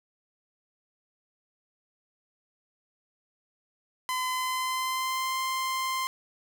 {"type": "tone with pitch glide", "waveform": "sawtooth", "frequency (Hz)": [1020, 1046.3], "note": ["C6", "C6"], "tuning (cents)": [-44, 0], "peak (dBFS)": -24, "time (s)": [4.09, 6.07], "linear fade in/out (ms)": 0, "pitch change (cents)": 44, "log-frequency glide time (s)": [4.3, 5.38], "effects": []}